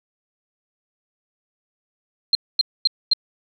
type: tone bursts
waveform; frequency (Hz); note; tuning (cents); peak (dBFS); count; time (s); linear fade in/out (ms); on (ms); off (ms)
sine; 4175; C8; -5; -12; 4; 2.33-3.134; 2; 21; 240
effects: none